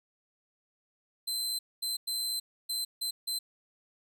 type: tone bursts at uneven times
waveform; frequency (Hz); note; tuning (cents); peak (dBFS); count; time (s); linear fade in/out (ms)
sawtooth; 4078; C8; -45; -28; 6; 1.27-1.59 / 1.82-1.97 / 2.07-2.4 / 2.69-2.85 / 3.01-3.11 / 3.27-3.39; 10
effects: none